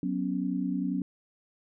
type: chord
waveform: sine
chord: F# suspended fourth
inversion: none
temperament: equal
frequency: 185 / 246.9 / 277.2 Hz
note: F#3 / B3 / C#4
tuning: 0 / 0 / 0 cents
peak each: -31 / -33 / -31 dBFS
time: 0.03-1.02 s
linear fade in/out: 2 ms
effects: none